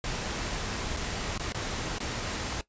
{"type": "noise with dropouts", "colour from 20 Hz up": "pink", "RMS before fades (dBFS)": -33, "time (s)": [0.04, 2.61], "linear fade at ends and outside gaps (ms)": 1, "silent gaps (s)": [[0.965, 0.97], [1.377, 1.396], [1.523, 1.546], [1.984, 2.003]], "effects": ["noise-tail reverb RT60 0.1 s tail -17 dB re dry", "resampled to 16000 Hz"]}